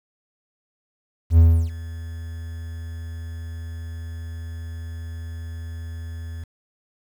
triangle tone with ADSR envelope, 82.5 Hz, E2, 2 cents sharp, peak -6 dBFS, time 1.3-6.44 s, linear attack 79 ms, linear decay 320 ms, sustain -22 dB, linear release 5 ms, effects 8-bit

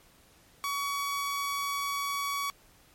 sawtooth tone, 1129 Hz, C#6, 31 cents sharp, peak -26 dBFS, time 0.64-2.5 s, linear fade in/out 0 ms, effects pink hiss -60 dBFS RMS until 2.94 s + MP3 64 kbps

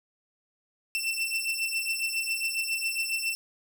sawtooth beating tone pair, 2679 / 2686.3 Hz, E7 / E7, +27 / +32 cents, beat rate 7.3 Hz, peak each -28 / -27 dBFS, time 0.95-3.35 s, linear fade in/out 0 ms, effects none

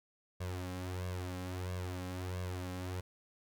sawtooth tone with flanger, 91.1 Hz, F#2, 26 cents flat, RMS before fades -40 dBFS, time 0.4-3.01 s, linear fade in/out 10 ms, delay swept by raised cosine 1.8 to 3.8 ms, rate 1.5 Hz, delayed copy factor +0.8, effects none

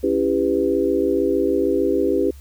sine chord, C# half-diminished seventh, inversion none, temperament just, 277.2 / 332.6 / 399.1 / 498.9 Hz, C#4 / E4 / G4 / B4, 0 / +16 / +31 / +17 cents, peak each -23 / -22 / -20 / -23 dBFS, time 0.03-2.31 s, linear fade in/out 10 ms, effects added 70 Hz sine -38 dBFS peak until 2.4 s + white hiss -53 dBFS RMS until 2.4 s

